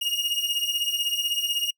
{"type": "beating tone pair", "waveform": "40% pulse", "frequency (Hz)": [2851, 2867], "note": ["F7", "F7"], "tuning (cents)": [35, 45], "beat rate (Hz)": 16, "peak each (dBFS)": [-26, -26], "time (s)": [0.01, 1.71], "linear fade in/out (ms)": 10, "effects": ["noise-tail reverb RT60 0.1 s tail -26 dB re dry"]}